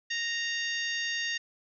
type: harmonic tone with a mistuned harmonic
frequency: 930 Hz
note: A#5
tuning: 4 cents flat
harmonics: 2 / 3 / 4 / 5 / 6 / 7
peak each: -32 / -36 / -38 / -40 / -42 / -43 dBFS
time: 0.1-1.38 s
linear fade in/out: 10 ms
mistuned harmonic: 4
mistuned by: -25 cents
effects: none